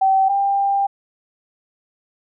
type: tone pair in turn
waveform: sine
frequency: 770 / 794.4 Hz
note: G5 / G5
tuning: -31 / +23 cents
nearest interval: minor second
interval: 54 cents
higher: second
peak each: -12 / -15 dBFS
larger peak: first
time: 0.01-0.29 / 0.29-0.87 s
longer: second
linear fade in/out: 10 ms
effects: none